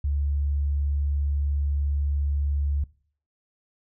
sine tone, 71.5 Hz, D2, 46 cents flat, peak -22 dBFS, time 0.04-2.84 s, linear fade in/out 5 ms, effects noise-tail reverb RT60 0.5 s tail -21 dB re dry

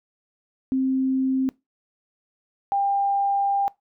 sine tone pair in turn, 263.2 / 797 Hz, C4 / G5, +10 / +28 cents, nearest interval octave + perfect fifth, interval 1918 cents, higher second, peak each -19 dBFS, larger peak neither, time 0.72-1.49 / 2.72-3.68 s, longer second, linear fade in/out 0 ms, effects noise-tail reverb RT60 0.2 s tail -22 dB re dry

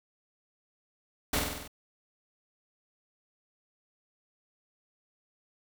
pink noise with echo, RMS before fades -28 dBFS, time 1.33-1.39 s, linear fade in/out 5 ms, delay 48 ms, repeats 6, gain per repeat -3 dB, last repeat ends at 1.678 s, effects none

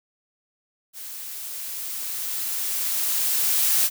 blue noise with level ramp, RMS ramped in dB -37 to -19 dBFS, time 0.93-3.9 s, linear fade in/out 50 ms, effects none

